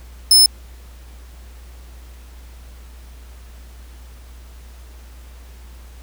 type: tone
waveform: sawtooth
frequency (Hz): 5230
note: E8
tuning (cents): -15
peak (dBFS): -5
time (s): 0.31-0.46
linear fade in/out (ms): 2
effects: added 60 Hz sine -37 dBFS peak until 6.02 s + pink hiss -49 dBFS RMS until 6.02 s